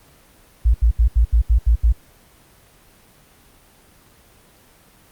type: tone bursts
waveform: sine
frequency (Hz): 56.7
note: A#1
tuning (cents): -47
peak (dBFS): -10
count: 8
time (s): 0.65-1.926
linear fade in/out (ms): 10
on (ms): 93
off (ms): 76
effects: pink hiss -51 dBFS RMS until 5.11 s + Opus 24 kbps